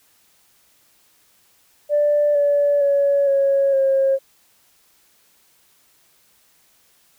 sine tone with pitch steps, 588 / 575.6 / 563.4 / 551.5 / 539.8 Hz, D5 / D5 / C#5 / C#5 / C#5, +2 / -35 / +28 / -9 / -46 cents, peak -13 dBFS, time 1.89-4.19 s, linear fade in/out 50 ms, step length 460 ms, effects tanh soft clip ceiling -9 dBFS + white hiss -58 dBFS RMS until 7.18 s

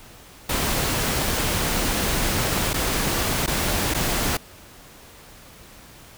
pink noise with dropouts, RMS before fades -23 dBFS, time 0.49-4.37 s, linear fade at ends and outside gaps 5 ms, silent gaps 2.733-2.74 / 3.463-3.475 / 3.939-3.945 s, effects pink hiss -46 dBFS RMS until 6.17 s

